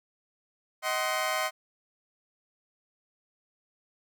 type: chord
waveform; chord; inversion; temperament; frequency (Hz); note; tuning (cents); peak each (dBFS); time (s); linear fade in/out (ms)
20% pulse; C diminished; first; just; 627.9 / 753.5 / 1046.5; Eb5 / Gb5 / C6; +16 / +31 / 0; -26 / -28 / -27; 0.82-1.51; 50
effects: none